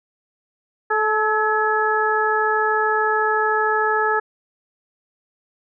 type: harmonic tone with a mistuned harmonic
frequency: 433.2 Hz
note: A4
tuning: 27 cents flat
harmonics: 1 / 2 / 3 / 4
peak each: -22 / -22 / -22 / -22 dBFS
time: 0.9-4.2 s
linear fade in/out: 10 ms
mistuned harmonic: 4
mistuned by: -41 cents
effects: none